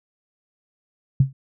sine tone with exponential decay, 134.5 Hz, C3, 48 cents sharp, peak -8 dBFS, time 1.2-1.33 s, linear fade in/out 5 ms, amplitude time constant 28 ms, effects none

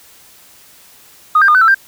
sine tone with pitch steps, 1241 / 1586 / 1216 / 1512 / 1331 / 1581 Hz, D#6 / G6 / D#6 / F#6 / E6 / G6, -5 / +20 / -40 / +37 / +16 / +14 cents, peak -5 dBFS, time 1.35-1.746 s, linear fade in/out 5 ms, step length 66 ms, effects tanh soft clip ceiling -1 dBFS + white hiss -44 dBFS RMS until 1.87 s

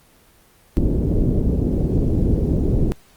pink low-pass noise, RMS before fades -18 dBFS, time 0.77-2.92 s, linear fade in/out 0 ms, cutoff 410 Hz, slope 24 dB/octave, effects pink hiss -53 dBFS RMS until 3.16 s + Opus 24 kbps

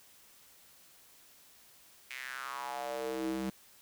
square tone with high-pass filter sweep, 65.1 Hz, C2, 8 cents flat, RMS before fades -38 dBFS, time 2.1-3.5 s, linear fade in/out 5 ms, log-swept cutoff 2300 to 220 Hz, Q 4.3, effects white hiss -60 dBFS RMS until 3.81 s

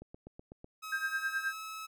click train, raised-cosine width 2 ms, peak -34 dBFS, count 6, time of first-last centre 0.02-0.644 s, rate 8.01 Hz
sawtooth tone with pitch glide, 1278 to 1295.1 Hz, D#6 to E6, +46 to -31 cents, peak -37 dBFS, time 0.82-1.87 s, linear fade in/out 20 ms, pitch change +23 cents, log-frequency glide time 1.02-1.59 s
sine tone with tremolo, 1592 Hz, G6, 26 cents sharp, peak -28 dBFS, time 0.92-1.53 s, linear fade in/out 5 ms, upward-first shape triangle, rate 9.5 Hz, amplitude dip 95%
effects none

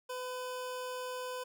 25% pulse tone, 504 Hz, B4, 35 cents sharp, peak -34 dBFS, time 0.09-1.44 s, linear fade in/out 10 ms, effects none

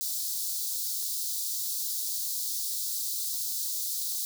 white high-pass noise, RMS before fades -32 dBFS, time 0.01-4.25 s, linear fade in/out 0 ms, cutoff 3900 Hz, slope 48 dB/octave, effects none

